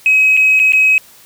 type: tone with dropouts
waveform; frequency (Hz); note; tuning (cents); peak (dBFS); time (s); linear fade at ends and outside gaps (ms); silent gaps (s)
triangle; 2545; D#7; +39; -4; 0.06-0.98; 1; 0.368-0.373 / 0.593-0.598 / 0.722-0.733
effects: tanh soft clip ceiling -4 dBFS + white hiss -43 dBFS RMS until 1.25 s